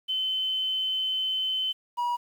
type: tone pair in turn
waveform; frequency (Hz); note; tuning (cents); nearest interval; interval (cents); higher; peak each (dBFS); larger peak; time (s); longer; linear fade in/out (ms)
sine / triangle; 3058 / 963.2; G7 / B5; -44 / -44; octave + minor sixth; 2000; first; -25 / -23; second; 0.08-1.73 / 1.97-2.17; first; 20
effects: 9-bit